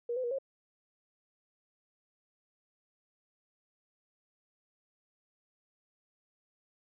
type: tone with pitch steps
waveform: sine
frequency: 475.8 / 511 / 478.3 / 541 Hz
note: A#4 / C5 / A#4 / C#5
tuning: +35 / -41 / +44 / -42 cents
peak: -31 dBFS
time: 0.09-0.386 s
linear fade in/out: 5 ms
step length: 74 ms
effects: none